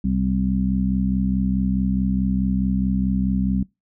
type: harmonic tone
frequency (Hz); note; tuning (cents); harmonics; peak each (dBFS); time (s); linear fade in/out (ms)
64.7; C2; -19; 1 / 2 / 3 / 4; -25 / -30 / -20 / -27; 0.04-3.63; 5
effects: noise-tail reverb RT60 0.2 s tail -23 dB re dry